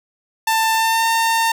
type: tone with pitch glide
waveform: sawtooth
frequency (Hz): 891 to 908.7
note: A5 to A#5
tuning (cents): +22 to -44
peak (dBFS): -11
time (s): 0.47-1.52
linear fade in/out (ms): 5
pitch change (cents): +34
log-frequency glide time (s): 0.72-1.07
effects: none